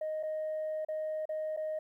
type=tone with dropouts; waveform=sine; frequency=622.3 Hz; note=D#5; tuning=in tune; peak=-31 dBFS; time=0.01-1.79 s; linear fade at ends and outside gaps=5 ms; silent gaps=0.229-0.233 / 0.849-0.885 / 1.255-1.291 / 1.565-1.572 s; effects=tanh soft clip ceiling -30 dBFS + 12-bit